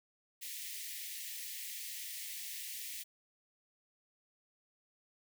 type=high-pass noise; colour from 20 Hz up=white; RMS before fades=-44 dBFS; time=0.41-3.04 s; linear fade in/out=20 ms; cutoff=1800 Hz; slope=96 dB/octave; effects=none